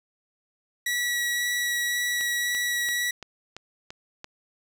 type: tone with vibrato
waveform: sawtooth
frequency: 1934 Hz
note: B6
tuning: 37 cents flat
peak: -21 dBFS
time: 0.86-3.11 s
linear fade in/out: 5 ms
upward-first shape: sine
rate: 1.9 Hz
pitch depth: 8 cents each way
type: click train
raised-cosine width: 0.2 ms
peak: -21 dBFS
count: 7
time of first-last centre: 2.21-4.244 s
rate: 2.95 Hz
effects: none